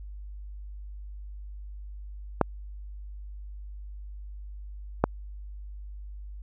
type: clicks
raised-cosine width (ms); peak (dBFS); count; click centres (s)
1; -5; 2; 2.413 / 5.04
effects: added 50 Hz sine -38 dBFS peak until 6.42 s